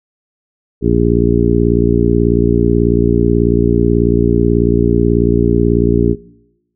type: harmonic tone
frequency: 58.27 Hz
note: A#1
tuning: in tune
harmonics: 1 / 2 / 3 / 4 / 5 / 6 / 7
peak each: -17 / -17 / -17 / -17 / -17 / -17 / -17 dBFS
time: 0.81-6.16 s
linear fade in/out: 50 ms
effects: noise-tail reverb RT60 0.9 s tail -21 dB re dry

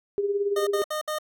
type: tone with tremolo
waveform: sine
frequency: 403.4 Hz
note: G4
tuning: 50 cents sharp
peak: -20 dBFS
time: 0.18-0.82 s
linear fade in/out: 0 ms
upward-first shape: sine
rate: 18 Hz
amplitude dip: 60%
type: tone bursts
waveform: 25% pulse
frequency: 613 Hz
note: D#5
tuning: 26 cents flat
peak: -23 dBFS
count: 4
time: 0.56-1.186 s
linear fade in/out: 5 ms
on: 110 ms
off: 62 ms
effects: none

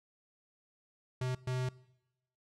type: tone bursts at uneven times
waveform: square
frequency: 127.5 Hz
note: C3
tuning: 44 cents flat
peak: -33 dBFS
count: 2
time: 1.21-1.35 / 1.47-1.69 s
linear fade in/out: 5 ms
effects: noise-tail reverb RT60 0.9 s tail -21 dB re dry + low-pass 8000 Hz 12 dB/octave

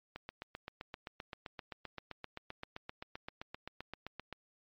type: click train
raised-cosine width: 0.3 ms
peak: -26 dBFS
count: 33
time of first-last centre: 0.16-4.327 s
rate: 7.68 Hz
effects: low-pass 5000 Hz 12 dB/octave + MP3 48 kbps

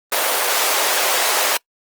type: high-pass noise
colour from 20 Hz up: pink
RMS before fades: -18 dBFS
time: 0.12-1.57 s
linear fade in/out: 2 ms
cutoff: 480 Hz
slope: 24 dB/octave
effects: noise-tail reverb RT60 0.1 s tail -24 dB re dry + Opus 24 kbps

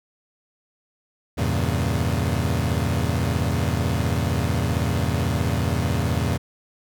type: chord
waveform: 30% pulse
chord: E diminished seventh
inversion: none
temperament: equal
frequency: 82.41 / 98 / 116.54 / 138.59 Hz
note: E2 / G2 / Bb2 / Db3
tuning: 0 / 0 / 0 / 0 cents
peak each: -22 / -25 / -23 / -25 dBFS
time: 1.37-6.38 s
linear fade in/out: 20 ms
effects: none

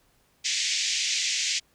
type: band-pass noise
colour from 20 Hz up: white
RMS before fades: -27 dBFS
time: 0.44-1.6 s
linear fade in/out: 20 ms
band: 2000 to 7000 Hz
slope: 48 dB/octave
effects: pink hiss -65 dBFS RMS until 1.74 s

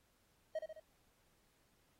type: tone with echo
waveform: triangle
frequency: 630 Hz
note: D#5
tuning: 21 cents sharp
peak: -34 dBFS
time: 0.55-0.59 s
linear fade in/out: 5 ms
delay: 70 ms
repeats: 3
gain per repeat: -5 dB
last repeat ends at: 0.8 s
effects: pink hiss -75 dBFS RMS until 1.99 s + AAC 48 kbps

